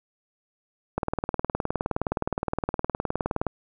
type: click train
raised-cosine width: 1 ms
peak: -11 dBFS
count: 49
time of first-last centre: 0.98-3.467 s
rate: 19.3 Hz
effects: none